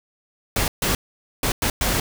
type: noise bursts at uneven times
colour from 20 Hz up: pink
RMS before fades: -21 dBFS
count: 5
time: 0.56-0.68 / 0.82-0.95 / 1.43-1.52 / 1.62-1.7 / 1.81-2 s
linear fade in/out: 2 ms
effects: none